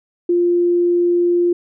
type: tone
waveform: sine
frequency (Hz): 349.2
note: F4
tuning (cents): 0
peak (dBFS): -12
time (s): 0.29-1.53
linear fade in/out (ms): 5
effects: none